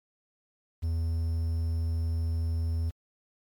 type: tone with quantisation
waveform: triangle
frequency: 82.41 Hz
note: E2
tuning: in tune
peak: -24 dBFS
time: 0.82-2.91 s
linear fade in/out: 20 ms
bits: 9
effects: MP3 96 kbps